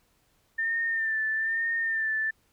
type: tone with vibrato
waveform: sine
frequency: 1795 Hz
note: A6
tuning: 34 cents sharp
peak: -25 dBFS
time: 0.58-2.31 s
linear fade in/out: 10 ms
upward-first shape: sine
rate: 1.1 Hz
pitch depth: 39 cents each way
effects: pink hiss -68 dBFS RMS until 2.52 s